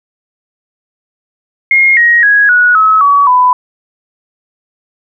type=tone with pitch steps; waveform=sine; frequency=2141 / 1885.5 / 1660.5 / 1462.3 / 1287.8 / 1134.2 / 998.8 Hz; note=C7 / A#6 / G#6 / F#6 / E6 / C#6 / B5; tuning=+39 / +19 / -1 / -21 / -41 / +39 / +19 cents; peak=-4 dBFS; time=1.71-3.53 s; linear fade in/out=2 ms; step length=260 ms; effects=none